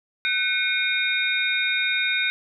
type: tone cluster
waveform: sine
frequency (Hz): 1513 / 2178 / 2420 / 3714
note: F#6 / C#7 / D#7 / A#7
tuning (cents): +38 / -31 / -49 / -7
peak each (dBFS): -26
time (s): 0.25-2.3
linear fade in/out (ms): 0
effects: none